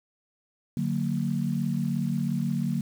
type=chord; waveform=sine; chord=D augmented; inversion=none; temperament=just; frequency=146.83 / 183.54 / 229.4 Hz; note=D3 / F#3 / A#3; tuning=0 / -14 / -28 cents; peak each=-29 dBFS; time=0.77-2.81 s; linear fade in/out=2 ms; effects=8-bit